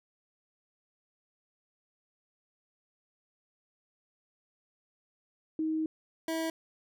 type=tone pair in turn; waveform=sine / 25% pulse; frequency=315.5 / 324.4 Hz; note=D#4 / E4; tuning=+24 / -28 cents; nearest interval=unison; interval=48 cents; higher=second; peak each=-28 / -27 dBFS; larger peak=second; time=5.59-5.86 / 6.28-6.5 s; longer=first; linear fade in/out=2 ms; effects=none